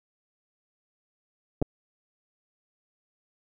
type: clicks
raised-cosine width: 2 ms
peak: -15 / -11 dBFS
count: 2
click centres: 1.617 / 1.624 s
effects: none